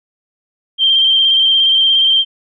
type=tone with vibrato; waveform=sine; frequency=3157 Hz; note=G7; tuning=12 cents sharp; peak=-8 dBFS; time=0.78-2.25 s; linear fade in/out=50 ms; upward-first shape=square; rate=17 Hz; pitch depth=20 cents each way; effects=none